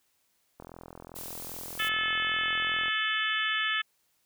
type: click train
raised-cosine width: 1 ms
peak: -30 dBFS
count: 98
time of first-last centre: 0.6-2.882 s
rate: 42.5 Hz
type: noise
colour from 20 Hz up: blue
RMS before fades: -41 dBFS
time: 1.15-1.89 s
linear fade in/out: 10 ms
type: harmonic tone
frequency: 434.1 Hz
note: A4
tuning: 23 cents flat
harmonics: 3 / 4 / 5 / 6 / 7 / 8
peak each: -34 / -30 / -36 / -36 / -33 / -36 dBFS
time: 1.79-3.82 s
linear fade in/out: 10 ms
effects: white hiss -72 dBFS RMS until 4.25 s